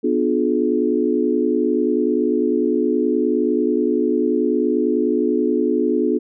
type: chord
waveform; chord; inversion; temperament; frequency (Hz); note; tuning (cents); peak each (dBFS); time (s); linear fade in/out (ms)
sine; B diminished seventh; none; just; 246.9 / 296.3 / 355.6 / 426.7; B3 / D4 / F4 / Ab4; 0 / +15 / +31 / +47; -21; 0.03-6.19; 20
effects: none

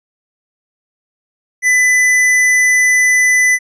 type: tone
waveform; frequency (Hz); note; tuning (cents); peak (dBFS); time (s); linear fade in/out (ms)
square; 2000; B6; +21; -9; 1.62-3.59; 50
effects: resampled to 22050 Hz

